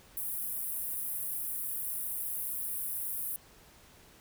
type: high-pass noise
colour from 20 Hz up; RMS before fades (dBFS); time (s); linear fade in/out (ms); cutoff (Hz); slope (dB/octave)
pink; -36; 0.17-3.36; 0; 10000; 48
effects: pink hiss -58 dBFS RMS until 4.2 s